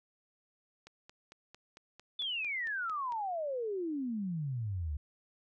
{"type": "click train", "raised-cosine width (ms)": 0.2, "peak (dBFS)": -34, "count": 11, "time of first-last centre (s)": [0.87, 3.122], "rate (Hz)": 4.44}
{"type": "exponential sweep", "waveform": "sine", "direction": "down", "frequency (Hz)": [3541, 69.3], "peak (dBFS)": -33, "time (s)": [2.19, 4.97], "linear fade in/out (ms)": 5}
{"effects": []}